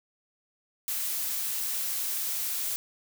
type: noise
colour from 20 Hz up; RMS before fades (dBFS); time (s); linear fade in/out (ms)
blue; -31; 0.88-2.76; 0
effects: none